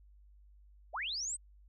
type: linear sweep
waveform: sine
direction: up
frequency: 487.4 to 8440 Hz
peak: -35 dBFS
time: 0.93-1.37 s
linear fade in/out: 20 ms
effects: added 50 Hz sine -57 dBFS peak until 1.68 s